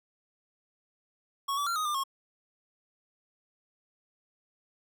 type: tone with pitch steps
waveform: square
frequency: 1106 / 1151 / 1373 / 1249 / 1196 / 1086 Hz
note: C#6 / D6 / F6 / D#6 / D6 / C#6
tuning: -4 / -35 / -30 / +6 / +31 / -36 cents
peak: -29 dBFS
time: 1.48-2.038 s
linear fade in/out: 10 ms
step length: 93 ms
effects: none